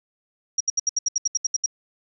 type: tone bursts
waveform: sine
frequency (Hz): 5680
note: F8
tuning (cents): +28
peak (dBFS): -18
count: 12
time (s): 0.58-1.661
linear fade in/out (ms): 5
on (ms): 25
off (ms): 71
effects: none